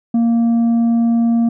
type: tone with tanh clipping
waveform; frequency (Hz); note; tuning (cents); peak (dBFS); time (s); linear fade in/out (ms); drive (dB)
sine; 232.3; A#3; -6; -12; 0.14-1.49; 5; 4
effects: none